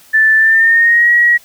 sine tone with pitch glide, 1760 to 1908.2 Hz, A6 to A#6, 0 to +40 cents, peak -6 dBFS, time 0.13-1.38 s, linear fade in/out 20 ms, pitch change +140 cents, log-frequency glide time 0.37-1.11 s, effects white hiss -44 dBFS RMS until 1.44 s

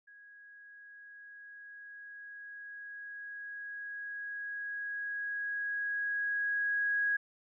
sine tone with level ramp, 1654 Hz, G#6, 8 cents flat, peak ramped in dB -53 to -27 dBFS, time 0.07-7.17 s, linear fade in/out 10 ms, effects none

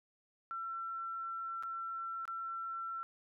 sine tone with dropouts, 1348 Hz, E6, 38 cents sharp, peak -38 dBFS, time 0.51-3.03 s, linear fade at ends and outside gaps 0 ms, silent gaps 1.626-1.634 / 2.254-2.278 s, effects none

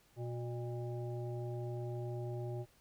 harmonic tone with a mistuned harmonic, 121 Hz, B2, 35 cents flat, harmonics 1 / 3 / 5 / 7, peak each -39 / -44 / -49 / -53 dBFS, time 0.16-2.66 s, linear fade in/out 50 ms, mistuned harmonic 7, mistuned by -76 cents, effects pink hiss -68 dBFS RMS until 2.8 s

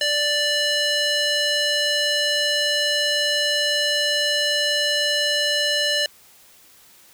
square tone with band-pass filter, 587.3 Hz, D5, in tune, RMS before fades -21 dBFS, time 0.01-6.06 s, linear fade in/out 2 ms, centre 3700 Hz, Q 1.3, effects white hiss -51 dBFS RMS until 7.13 s

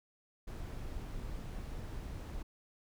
brown noise, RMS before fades -42 dBFS, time 0.47-2.43 s, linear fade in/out 10 ms, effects none

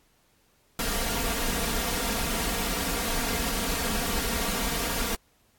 pink noise with comb filter, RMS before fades -28 dBFS, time 0.79-5.15 s, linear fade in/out 2 ms, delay 4.3 ms, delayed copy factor +0.8, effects pink hiss -65 dBFS RMS until 5.58 s + AAC 64 kbps

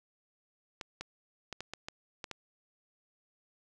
clicks, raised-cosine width 0.2 ms, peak -22 dBFS, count 8, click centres 0.812 / 1.01 / 1.527 / 1.606 / 1.736 / 1.885 / 2.242 / 2.313 s, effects none

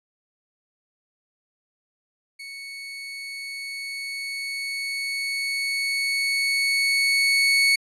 30% pulse tone with level ramp, 2217 Hz, C#7, in tune, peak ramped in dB -33 to -13 dBFS, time 2.39-7.76 s, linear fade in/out 10 ms, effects resampled to 24000 Hz

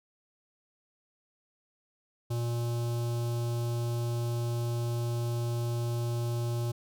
square tone with notch filter, 118.5 Hz, A#2, 29 cents sharp, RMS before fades -31 dBFS, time 2.3-6.72 s, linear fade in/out 10 ms, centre 1900 Hz, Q 0.75, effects none

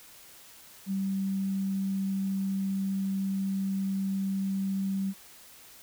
sine tone, 193.9 Hz, G3, 19 cents flat, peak -27 dBFS, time 0.86-5.14 s, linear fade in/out 50 ms, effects white hiss -52 dBFS RMS until 5.82 s

